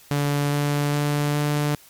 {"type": "tone with pitch steps", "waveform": "sawtooth", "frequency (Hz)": [144.1, 145.19, 146.28, 147.38], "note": ["D3", "D3", "D3", "D3"], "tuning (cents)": [-33, -19, -7, 6], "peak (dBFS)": -16, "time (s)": [0.11, 1.75], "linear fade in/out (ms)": 0, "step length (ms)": 410, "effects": ["white hiss -50 dBFS RMS until 1.89 s", "MP3 96 kbps"]}